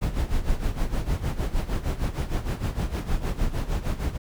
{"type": "noise with tremolo", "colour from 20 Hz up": "brown", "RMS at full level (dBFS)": -23, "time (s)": [0.01, 4.18], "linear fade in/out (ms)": 20, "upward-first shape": "sine", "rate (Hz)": 6.5, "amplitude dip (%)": 75, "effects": []}